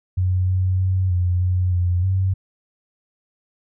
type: tone with pitch steps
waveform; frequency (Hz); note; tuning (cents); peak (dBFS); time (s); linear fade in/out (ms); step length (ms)
sine; 91.9 / 92.8 / 93.5 / 89.4 / 91.1 / 88.9 / 94.7; F#2 / F#2 / F#2 / F2 / F#2 / F2 / F#2; -11 / +6 / +19 / +41 / -26 / +31 / +41; -16; 0.17-2.34; 10; 310
effects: none